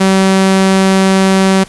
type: tone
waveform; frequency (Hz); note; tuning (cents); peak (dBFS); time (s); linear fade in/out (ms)
sawtooth; 191.4; G3; -41; -3; 0-1.64; 10
effects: pink hiss -36 dBFS RMS until 1.68 s + resampled to 24000 Hz